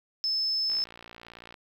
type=tone; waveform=sine; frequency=5240 Hz; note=E8; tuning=11 cents flat; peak=-25 dBFS; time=0.24-0.84 s; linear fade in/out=0 ms
type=click train; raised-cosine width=0.3 ms; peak=-29 dBFS; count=50; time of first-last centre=0.7-1.542 s; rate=58.2 Hz
effects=9-bit